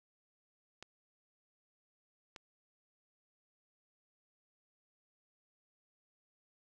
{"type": "clicks", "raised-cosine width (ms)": 0.2, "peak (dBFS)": -30, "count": 2, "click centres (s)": [0.826, 2.362], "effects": []}